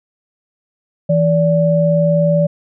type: tone pair together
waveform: sine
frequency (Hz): 164.27 / 580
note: E3 / D5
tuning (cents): -6 / -22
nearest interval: octave + minor seventh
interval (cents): 2184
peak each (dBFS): -13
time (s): 1.09-2.47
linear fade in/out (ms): 10
effects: none